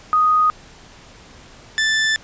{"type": "tone pair in turn", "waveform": ["sine", "sawtooth"], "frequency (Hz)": [1244.5, 1760], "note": ["D#6", "A6"], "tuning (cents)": [0, 0], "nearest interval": "tritone", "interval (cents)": 600, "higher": "second", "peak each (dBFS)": -12, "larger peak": "neither", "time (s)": [[0.13, 0.5], [1.78, 2.16]], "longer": "second", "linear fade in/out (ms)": 0, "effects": ["pink hiss -44 dBFS RMS until 2.23 s", "resampled to 16000 Hz"]}